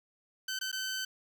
15% pulse tone with dropouts, 1530 Hz, G6, 42 cents flat, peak -27 dBFS, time 0.48-1.05 s, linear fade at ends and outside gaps 5 ms, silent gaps 0.59-0.611 / 0.716-0.727 s, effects none

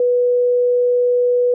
sine tone, 490.9 Hz, B4, 10 cents flat, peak -12 dBFS, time 0-1.54 s, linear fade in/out 2 ms, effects none

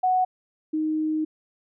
sine tone pair in turn, 740 / 311.1 Hz, F#5 / D#4, 0 / 0 cents, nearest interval octave + minor third, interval 1500 cents, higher first, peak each -18 / -22 dBFS, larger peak first, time 0.03-0.25 / 0.73-1.25 s, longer second, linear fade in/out 10 ms, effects none

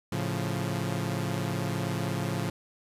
sawtooth chord, A augmented, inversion none, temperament equal, 110 / 138.59 / 174.61 Hz, A2 / C#3 / E#3, 0 / 0 / 0 cents, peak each -29 dBFS, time 0.12-2.5 s, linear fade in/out 5 ms, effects resampled to 32000 Hz + 10-bit

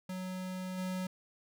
square tone with level steps, 185 Hz, F#3, in tune, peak -38 / -35 dBFS, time 0.09-1.07 s, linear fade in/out 5 ms, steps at 0.77 s, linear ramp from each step 20 ms, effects none

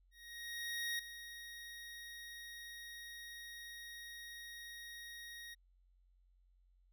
25% pulse tone with ADSR envelope, 1877 Hz, A#6, 11 cents sharp, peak -33 dBFS, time 0.11-5.55 s, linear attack 880 ms, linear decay 4 ms, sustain -12 dB, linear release 18 ms, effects added 45 Hz sine -67 dBFS peak until 6.92 s

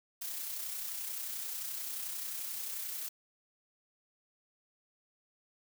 blue noise with amplitude modulation, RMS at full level -38 dBFS, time 0.21-3.09 s, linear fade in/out 10 ms, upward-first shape sine, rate 31.4 Hz, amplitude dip 35%, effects none

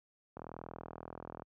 click train, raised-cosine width 1 ms, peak -30 dBFS, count 44, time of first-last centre 0.37-1.421 s, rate 40.9 Hz, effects high-pass 60 Hz 12 dB/octave

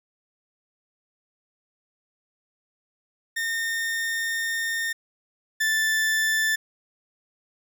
40% pulse tone pair in turn, 1826 / 1759.9 Hz, A#6 / A6, -36 / 0 cents, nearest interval minor second, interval 64 cents, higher first, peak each -24 / -20 dBFS, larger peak second, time 3.36-4.93 / 5.6-6.56 s, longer first, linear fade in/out 10 ms, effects none

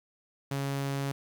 sawtooth tone, 138.59 Hz, C#3, in tune, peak -26 dBFS, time 0.51-1.12 s, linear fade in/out 5 ms, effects 10-bit

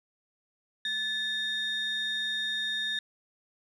sine tone pair together, 1738 / 3683 Hz, A6 / A#7, -22 / -22 cents, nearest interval octave + minor second, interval 1300 cents, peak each -31 / -29 dBFS, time 0.85-2.99 s, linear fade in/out 2 ms, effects tanh soft clip ceiling -25 dBFS

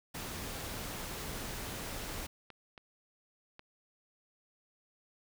pink noise, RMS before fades -41 dBFS, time 0.14-2.27 s, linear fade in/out 10 ms
clicks, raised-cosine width 0.3 ms, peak -33 dBFS, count 3, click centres 2.503 / 2.778 / 3.594 s
effects none

